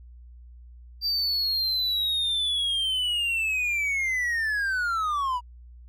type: linear sweep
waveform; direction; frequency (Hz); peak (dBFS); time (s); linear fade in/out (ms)
triangle; down; 4700 to 954; -22; 1.01-5.41; 50
effects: added 60 Hz sine -44 dBFS peak until 5.88 s